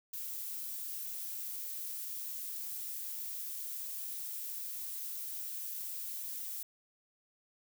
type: noise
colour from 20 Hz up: violet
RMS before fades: -41 dBFS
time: 0.13-6.63 s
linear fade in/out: 5 ms
effects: none